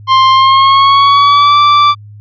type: tone with pitch glide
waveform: 45% pulse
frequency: 1053 to 1168.4 Hz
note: C6 to D6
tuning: +11 to -9 cents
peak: -4 dBFS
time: 0.07-1.95 s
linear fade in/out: 50 ms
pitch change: +180 cents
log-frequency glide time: 0.31-1.59 s
effects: added 104 Hz sine -30 dBFS peak until 2.2 s + resampled to 11025 Hz